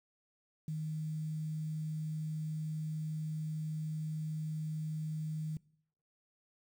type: tone with quantisation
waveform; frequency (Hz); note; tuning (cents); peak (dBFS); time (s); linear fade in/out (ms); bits
sine; 155.56; D#3; 0; -35; 0.68-5.57; 2; 10
effects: noise-tail reverb RT60 0.7 s tail -23 dB re dry